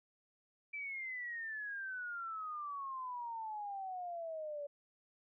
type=exponential sweep; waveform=sine; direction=down; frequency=2335 to 569 Hz; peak=-40 dBFS; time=0.73-4.67 s; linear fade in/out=10 ms; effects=none